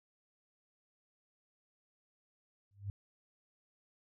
sine tone with exponential growth, 100 Hz, G2, 35 cents sharp, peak -33 dBFS, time 2.71-2.9 s, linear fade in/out 0 ms, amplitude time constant 41 ms, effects none

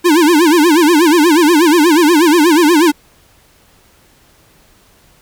square tone with vibrato, 322.6 Hz, E4, 37 cents flat, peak -7 dBFS, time 0.04-2.92 s, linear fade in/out 20 ms, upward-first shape sine, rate 8.3 Hz, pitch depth 180 cents each way, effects pink hiss -49 dBFS RMS until 5.21 s

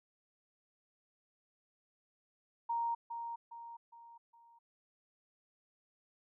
sine tone with echo, 932.3 Hz, A#5, in tune, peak -32 dBFS, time 2.69-2.95 s, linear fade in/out 10 ms, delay 410 ms, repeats 4, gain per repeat -7 dB, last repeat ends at 4.59 s, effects none

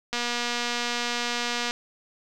click train, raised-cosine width 0.2 ms, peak -11 dBFS, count 380, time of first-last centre 0.13-1.709 s, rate 240 Hz, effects none

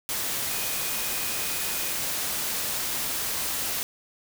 sine tone in noise, 2489 Hz, D#7, in tune, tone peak -40 dBFS, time 0.51-1.92 s, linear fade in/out 0 ms, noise white, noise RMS -29 dBFS, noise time 0.09-3.83 s, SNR -14 dB, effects none

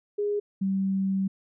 sine tone pair in turn, 412.1 / 192.92 Hz, G#4 / G3, -13 / -27 cents, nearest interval octave + minor second, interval 1314 cents, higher first, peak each -24 / -23 dBFS, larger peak second, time 0.18-0.4 / 0.61-1.28 s, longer second, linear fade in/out 10 ms, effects none

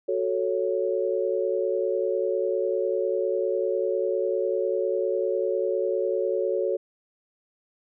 sine chord, F# minor, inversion none, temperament equal, 370 / 440 / 554.4 Hz, F#4 / A4 / C#5, 0 / 0 / 0 cents, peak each -27 dBFS, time 0.08-6.77 s, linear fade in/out 10 ms, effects none

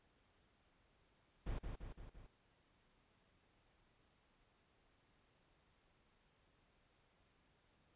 brown noise with echo, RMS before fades -42 dBFS, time 1.46-1.59 s, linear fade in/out 10 ms, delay 170 ms, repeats 4, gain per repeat -4 dB, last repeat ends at 2.27 s, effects pink hiss -75 dBFS RMS until 7.95 s + resampled to 8000 Hz

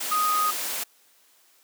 sine tone in noise, 1244.5 Hz, D#6, in tune, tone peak -21 dBFS, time 0.11-0.51 s, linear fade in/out 10 ms, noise white, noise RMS -30 dBFS, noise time 0-0.84 s, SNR +6 dB, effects white hiss -60 dBFS RMS until 1.63 s + high-pass 300 Hz 12 dB/octave

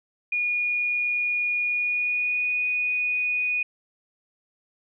sine tone with pitch glide, 2443 to 2474 Hz, D#7 to D#7, -32 to -10 cents, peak -22 dBFS, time 0.32-3.63 s, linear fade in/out 5 ms, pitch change +22 cents, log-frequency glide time 1.65-2.57 s, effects none

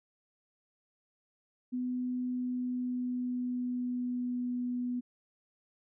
sine tone with pitch glide, 250 to 246.4 Hz, B3 to B3, +21 to -4 cents, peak -31 dBFS, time 1.72-5.01 s, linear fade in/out 20 ms, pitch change -25 cents, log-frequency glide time 2.29-4.54 s, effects none

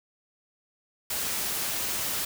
white noise, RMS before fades -30 dBFS, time 1.1-2.25 s, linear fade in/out 5 ms, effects none

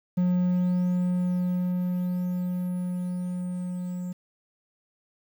triangle tone with level ramp, 179.9 Hz, F#3, 48 cents flat, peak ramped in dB -18 to -28 dBFS, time 0.17-4.13 s, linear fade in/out 10 ms, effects 9-bit

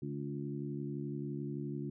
harmonic tone with a mistuned harmonic, 71.6 Hz, D2, 43 cents flat, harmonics 2 / 3 / 4 / 5, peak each -40 / -43 / -43 / -44 dBFS, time 0.02-1.9 s, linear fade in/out 5 ms, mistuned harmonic 5, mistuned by -25 cents, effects none

